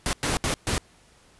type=noise bursts at uneven times; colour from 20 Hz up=pink; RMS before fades=-25 dBFS; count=4; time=0.06-0.13 / 0.23-0.37 / 0.44-0.54 / 0.67-0.78 s; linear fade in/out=0 ms; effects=pink hiss -57 dBFS RMS until 1.39 s + resampled to 24000 Hz